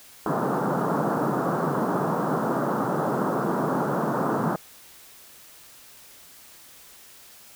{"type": "band-pass noise", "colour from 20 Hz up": "pink", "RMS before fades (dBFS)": -25, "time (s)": [0.26, 4.56], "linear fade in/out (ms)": 2, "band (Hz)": [140, 1400], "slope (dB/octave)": 48, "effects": ["white hiss -49 dBFS RMS until 7.55 s"]}